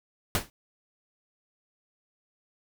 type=noise with exponential decay; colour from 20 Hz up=pink; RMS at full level=-22 dBFS; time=0.35-0.5 s; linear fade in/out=1 ms; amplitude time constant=31 ms; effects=none